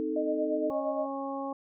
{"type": "chord", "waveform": "sine", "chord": "A diminished", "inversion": "first", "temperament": "equal", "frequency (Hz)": [261.6, 311.1, 440], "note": ["C4", "Eb4", "A4"], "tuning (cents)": [0, 0, 0], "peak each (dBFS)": [-37, -31, -33], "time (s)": [0, 0.7], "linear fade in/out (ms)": 0}
{"type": "tone with tremolo", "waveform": "sine", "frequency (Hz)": 614, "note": "D#5", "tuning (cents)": -23, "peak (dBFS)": -27, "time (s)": [0.16, 1.06], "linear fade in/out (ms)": 5, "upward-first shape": "sine", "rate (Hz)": 8.6, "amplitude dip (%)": 65}
{"type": "harmonic tone", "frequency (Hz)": 274.1, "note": "C#4", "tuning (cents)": -19, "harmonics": [1, 2, 3, 4], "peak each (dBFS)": [-36, -37, -38, -40], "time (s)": [0.7, 1.53], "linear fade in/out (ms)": 5}
{"effects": []}